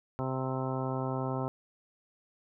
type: harmonic tone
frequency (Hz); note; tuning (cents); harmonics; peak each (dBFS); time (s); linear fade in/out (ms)
131.1; C3; +4; 1 / 2 / 3 / 4 / 5 / 6 / 7 / 8 / 10; -34 / -37 / -39 / -40 / -41 / -42 / -42 / -43 / -44; 0.19-1.48; 0
effects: none

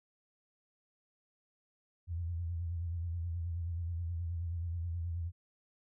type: tone with vibrato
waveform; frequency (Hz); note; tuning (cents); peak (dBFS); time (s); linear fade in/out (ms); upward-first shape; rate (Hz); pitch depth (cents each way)
sine; 85; F2; -46; -34; 2.07-5.32; 50; sine; 9.4; 62
effects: none

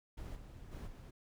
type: noise with level steps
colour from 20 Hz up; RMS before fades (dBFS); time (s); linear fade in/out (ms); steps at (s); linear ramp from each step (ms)
brown; -45 / -52 / -45 / -51; 0.17-1.11; 10; 0.35 / 0.71 / 0.86; 20
effects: none

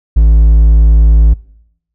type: tone with hard clipping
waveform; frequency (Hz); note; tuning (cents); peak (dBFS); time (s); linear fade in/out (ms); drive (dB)
triangle; 55; A1; 0; -4; 0.16-1.34; 10; 6
effects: noise-tail reverb RT60 0.8 s tail -23 dB re dry

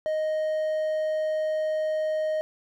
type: tone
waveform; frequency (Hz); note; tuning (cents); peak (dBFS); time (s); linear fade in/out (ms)
triangle; 622.3; D#5; 0; -22; 0.06-2.41; 0
effects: none

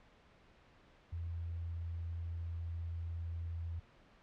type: tone with pitch glide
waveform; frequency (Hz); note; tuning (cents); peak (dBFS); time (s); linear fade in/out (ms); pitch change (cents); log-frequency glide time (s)
sine; 84.3 to 83.77; E2 to E2; +39 to +28; -38; 1.12-3.8; 10; -11; 1.31-3.56
effects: pink hiss -64 dBFS RMS until 4.22 s + low-pass 3000 Hz 12 dB/octave

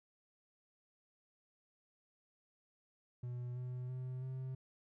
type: tone with pitch steps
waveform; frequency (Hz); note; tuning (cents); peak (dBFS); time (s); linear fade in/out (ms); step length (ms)
triangle; 122.8 / 125.31 / 127.87 / 130.48; B2 / B2 / C3 / C3; -9 / +26 / -39 / -4; -38; 3.23-4.55; 5; 330
effects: none

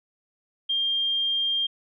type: tone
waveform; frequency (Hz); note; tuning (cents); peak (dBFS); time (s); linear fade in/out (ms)
sine; 3200; G7; +35; -22; 0.69-1.67; 10
effects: none

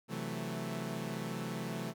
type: chord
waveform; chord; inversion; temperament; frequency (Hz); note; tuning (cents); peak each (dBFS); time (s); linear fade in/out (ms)
sawtooth; F# half-diminished seventh; second; equal; 130.81 / 164.81 / 185 / 220; C3 / E3 / F#3 / A3; 0 / 0 / 0 / 0; -39 / -38 / -40 / -37; 0.08-1.94; 50
effects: none

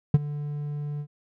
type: tone with ADSR envelope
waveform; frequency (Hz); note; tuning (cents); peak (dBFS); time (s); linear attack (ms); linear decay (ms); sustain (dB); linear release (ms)
triangle; 146.83; D3; 0; -8; 0.14-1.07; 4; 31; -19; 68
effects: none

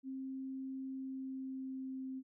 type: tone with pitch glide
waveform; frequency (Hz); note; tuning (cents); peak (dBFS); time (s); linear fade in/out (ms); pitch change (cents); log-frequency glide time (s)
sine; 265.2 to 262.5; C4 to C4; +23 to +6; -40; 0.03-2.23; 50; -17; 0.89-2.07
effects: none

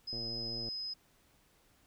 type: tone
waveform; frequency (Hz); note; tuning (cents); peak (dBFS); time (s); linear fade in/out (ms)
sine; 5060; D#8; +28; -37; 0.07-0.94; 10
type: click train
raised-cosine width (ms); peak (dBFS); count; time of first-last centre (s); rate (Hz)
2; -34; 65; 0.13-0.687; 115
effects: pink hiss -68 dBFS RMS until 1.86 s

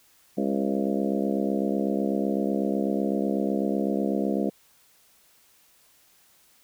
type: harmonic tone with a mistuned harmonic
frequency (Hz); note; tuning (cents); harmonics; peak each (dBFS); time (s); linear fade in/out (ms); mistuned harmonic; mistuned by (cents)
68; C#2; -33; 3 / 4 / 5 / 6 / 7 / 8 / 9 / 10; -27 / -29 / -31 / -33 / -34 / -35 / -36 / -37; 0.37-4.5; 10; 7; +38
effects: white hiss -60 dBFS RMS until 6.63 s

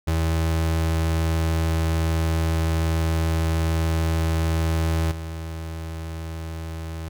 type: tone with level steps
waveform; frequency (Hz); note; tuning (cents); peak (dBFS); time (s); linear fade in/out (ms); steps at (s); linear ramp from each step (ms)
35% pulse; 81.2; E2; -26; -18 / -28; 0.07-7.09; 10; 5.11; 10
effects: none

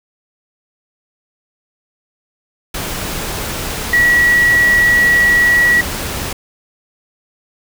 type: tone in noise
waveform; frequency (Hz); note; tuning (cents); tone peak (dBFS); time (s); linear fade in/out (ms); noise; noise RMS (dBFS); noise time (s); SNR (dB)
sine; 1929; B6; -41; -8; 3.93-5.81; 5; pink; -22; 2.74-6.33; +11
effects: none

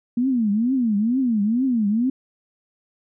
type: tone with vibrato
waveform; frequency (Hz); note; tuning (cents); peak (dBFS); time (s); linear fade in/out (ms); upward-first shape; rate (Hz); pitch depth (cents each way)
sine; 232.2; A#3; -7; -17; 0.17-2.1; 5; triangle; 2.2; 280
effects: none

